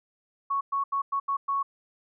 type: tone bursts at uneven times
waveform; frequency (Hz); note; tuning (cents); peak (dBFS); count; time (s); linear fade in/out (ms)
sine; 1108.7; C#6; 0; -24; 6; 0.5-0.61 / 0.72-0.84 / 0.92-1.02 / 1.12-1.2 / 1.28-1.37 / 1.48-1.63; 10
effects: none